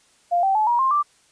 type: tone with pitch steps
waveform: sine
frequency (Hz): 698.5 / 775 / 860 / 954.2 / 1058.7 / 1174.7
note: F5 / G5 / A5 / A#5 / C6 / D6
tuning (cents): 0 / -20 / -40 / +40 / +20 / 0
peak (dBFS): -16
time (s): 0.31-1.03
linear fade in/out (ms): 20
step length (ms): 120
effects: white hiss -58 dBFS RMS until 1.31 s + resampled to 22050 Hz